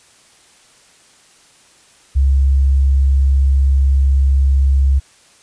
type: tone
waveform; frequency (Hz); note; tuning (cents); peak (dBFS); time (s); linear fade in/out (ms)
sine; 67.9; C#2; -35; -9; 2.15-5; 20
effects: white hiss -49 dBFS RMS until 5.42 s + resampled to 22050 Hz